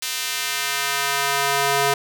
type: tone with high-pass filter sweep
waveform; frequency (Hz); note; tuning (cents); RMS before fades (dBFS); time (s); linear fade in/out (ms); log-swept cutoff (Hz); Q
square; 140; C#3; +18; -22; 0.02-1.94; 5; 3200 to 540; 0.78
effects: none

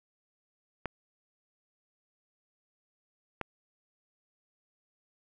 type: clicks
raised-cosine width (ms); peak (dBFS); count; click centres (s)
0.5; -18; 2; 0.857 / 3.413
effects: none

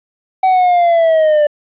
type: linear sweep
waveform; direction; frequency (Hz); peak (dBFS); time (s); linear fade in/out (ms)
triangle; down; 760 to 587.3; -6; 0.43-1.47; 5
effects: resampled to 8000 Hz + 8-bit

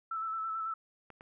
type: tone with vibrato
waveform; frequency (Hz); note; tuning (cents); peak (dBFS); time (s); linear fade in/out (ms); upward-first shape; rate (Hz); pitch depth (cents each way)
sine; 1318.5; E6; 0; -33; 0.11-0.74; 5; square; 9.1; 21
type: clicks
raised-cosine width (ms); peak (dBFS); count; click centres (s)
0.5; -35; 2; 1.103 / 1.209
effects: none

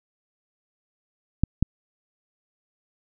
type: clicks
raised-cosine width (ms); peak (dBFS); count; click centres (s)
5; -6; 2; 1.436 / 1.626
effects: none

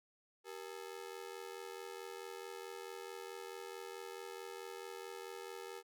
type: ring-modulated tone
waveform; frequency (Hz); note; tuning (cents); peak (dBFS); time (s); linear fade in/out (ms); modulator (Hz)
sawtooth; 429.7; A4; -41; -39; 0.44-5.83; 50; 42.3
effects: none

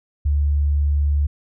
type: tone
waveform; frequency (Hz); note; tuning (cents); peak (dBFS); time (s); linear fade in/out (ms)
sine; 72.5; D2; -22; -15; 0.25-1.27; 10
effects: none

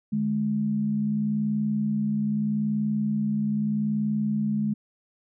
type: tone pair together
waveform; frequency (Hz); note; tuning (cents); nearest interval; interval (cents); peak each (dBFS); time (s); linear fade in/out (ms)
sine; 150 / 210.8; D3 / G#3; +37 / +26; tritone; 589; -31 / -23; 0.12-4.74; 10
effects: none

